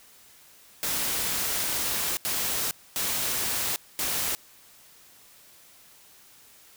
white noise bursts at uneven times, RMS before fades -28 dBFS, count 4, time 0.83-2.17 / 2.25-2.71 / 2.96-3.76 / 3.99-4.35 s, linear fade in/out 0 ms, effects white hiss -54 dBFS RMS until 6.76 s

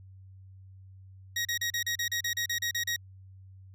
20% pulse tone bursts, 1889 Hz, A#6, 22 cents sharp, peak -23 dBFS, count 13, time 1.36-2.963 s, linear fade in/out 5 ms, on 91 ms, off 35 ms, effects added 95 Hz sine -48 dBFS peak until 3.74 s

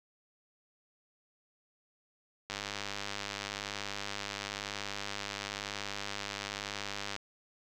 click train, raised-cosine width 0.2 ms, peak -19 dBFS, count 472, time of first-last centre 2.5-7.163 s, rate 101 Hz, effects none

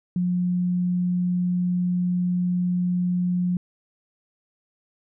sine tone, 178.8 Hz, F3, 41 cents sharp, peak -20 dBFS, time 0.16-3.57 s, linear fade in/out 2 ms, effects none

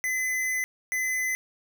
square tone bursts at uneven times, 2026 Hz, B6, 44 cents sharp, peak -26 dBFS, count 2, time 0.04-0.64 / 0.92-1.35 s, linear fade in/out 0 ms, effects none

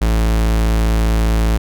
45% pulse tone, 55 Hz, A1, in tune, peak -12 dBFS, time 0.01-1.58 s, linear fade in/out 10 ms, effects none

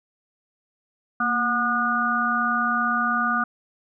harmonic tone with a mistuned harmonic, 242.7 Hz, B3, 30 cents flat, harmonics 1 / 3 / 5 / 6, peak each -28 / -30 / -23 / -24 dBFS, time 1.2-3.44 s, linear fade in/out 5 ms, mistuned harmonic 1, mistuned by -64 cents, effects none

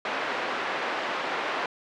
white band-pass noise, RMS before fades -30 dBFS, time 0.05-1.66 s, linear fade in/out 2 ms, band 370 to 1700 Hz, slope 12 dB/octave, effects low-pass 5000 Hz 12 dB/octave

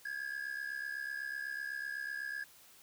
triangle ring-modulated tone, 1661.2 Hz, G#6, in tune, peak -33 dBFS, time 0.05-2.44 s, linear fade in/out 5 ms, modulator 34 Hz, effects white hiss -60 dBFS RMS until 2.82 s

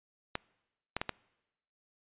clicks, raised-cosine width 0.3 ms, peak -16 dBFS, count 4, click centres 0.354 / 0.966 / 1.015 / 1.093 s, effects noise-tail reverb RT60 1.0 s tail -24 dB re dry + resampled to 8000 Hz

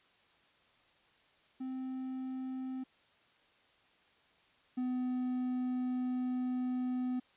triangle tone pair in turn, 259.9 / 251.9 Hz, C4 / B3, -11 / +34 cents, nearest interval minor second, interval 55 cents, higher first, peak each -35 / -30 dBFS, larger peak second, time 1.6-2.84 / 4.77-7.2 s, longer second, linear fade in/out 10 ms, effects white hiss -67 dBFS RMS until 7.36 s + resampled to 8000 Hz

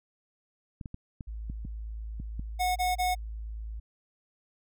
clicks, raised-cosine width 5 ms, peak -26 dBFS, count 8, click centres 0.812 / 0.858 / 0.944 / 1.208 / 1.499 / 1.651 / 2.2 / 2.395 s
sine tone, 54.4 Hz, A1, 19 cents flat, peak -35 dBFS, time 1.27-3.8 s, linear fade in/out 10 ms
square tone bursts, 730 Hz, F#5, 24 cents flat, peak -26 dBFS, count 3, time 2.59-3.152 s, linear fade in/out 20 ms, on 170 ms, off 26 ms
effects none

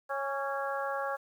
harmonic tone with a mistuned harmonic, 275.2 Hz, C#4, 12 cents flat, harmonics 2 / 3 / 4 / 5 / 6, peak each -35 / -37 / -38 / -39 / -40 dBFS, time 0.09-1.17 s, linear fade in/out 20 ms, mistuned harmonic 4, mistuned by +32 cents, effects 10-bit

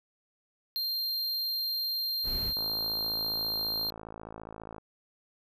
square tone, 4186 Hz, C8, in tune, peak -30 dBFS, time 0.76-3.9 s, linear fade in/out 0 ms
brown noise, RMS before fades -37 dBFS, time 2.23-2.54 s, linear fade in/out 50 ms
click train, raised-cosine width 1 ms, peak -28 dBFS, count 122, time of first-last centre 2.57-4.782 s, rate 54.7 Hz
effects none

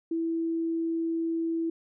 sine tone, 329.6 Hz, E4, in tune, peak -26 dBFS, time 0.11-1.7 s, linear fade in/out 5 ms, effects none

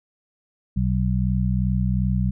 harmonic tone, 62.7 Hz, B1, 27 cents sharp, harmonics 1 / 2 / 3, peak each -23 / -23 / -23 dBFS, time 0.76-2.31 s, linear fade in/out 10 ms, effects none

